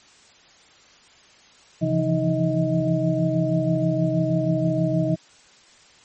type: tone cluster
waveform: sine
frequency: 133.1 / 164.7 / 171 / 313.5 / 632 Hz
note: C3 / E3 / F3 / D#4 / D#5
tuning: +30 / -1 / -36 / +13 / +27 cents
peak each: -25 dBFS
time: 1.81-5.16 s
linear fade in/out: 20 ms
effects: white hiss -52 dBFS RMS until 6.04 s + MP3 32 kbps